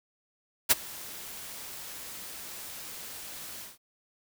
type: noise with ADSR envelope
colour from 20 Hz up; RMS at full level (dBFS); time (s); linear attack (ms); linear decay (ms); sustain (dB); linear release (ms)
white; -18; 0.69-3.78; 23; 25; -24; 170
effects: none